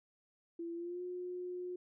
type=tone with pitch glide; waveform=sine; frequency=337.6 to 359.7 Hz; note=E4 to F#4; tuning=+41 to -49 cents; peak=-39 dBFS; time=0.59-1.76 s; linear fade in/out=5 ms; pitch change=+110 cents; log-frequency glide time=0.74-1.02 s; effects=none